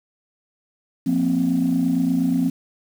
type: chord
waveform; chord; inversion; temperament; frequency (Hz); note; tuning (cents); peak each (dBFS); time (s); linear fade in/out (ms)
sine; F suspended fourth; none; equal; 174.61 / 233.1 / 261.6; F3 / Bb3 / C4; 0 / 0 / 0; -22 / -23 / -18; 1.06-2.5; 10
effects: tanh soft clip ceiling -11 dBFS + 7-bit